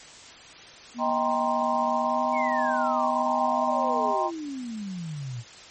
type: tone with pitch glide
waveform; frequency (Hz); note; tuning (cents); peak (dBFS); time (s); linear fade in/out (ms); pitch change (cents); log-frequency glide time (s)
sine; 240 to 246.7; B3 to B3; -49 to -2; -31; 0.94-4.15; 50; +47; 2.01-2.23
type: chord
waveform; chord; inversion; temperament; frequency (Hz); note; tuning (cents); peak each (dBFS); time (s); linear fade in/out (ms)
sine; C minor seventh; first; just; 627.9 / 784.9 / 941.9 / 1046.5; Eb5 / G5 / Bb5 / C6; +16 / +2 / +18 / 0; -28; 0.98-4.31; 50
type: exponential sweep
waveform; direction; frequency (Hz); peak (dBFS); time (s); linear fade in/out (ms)
sine; down; 2290 to 113.3; -31; 2.32-5.44; 50
effects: white hiss -46 dBFS RMS until 5.7 s + MP3 32 kbps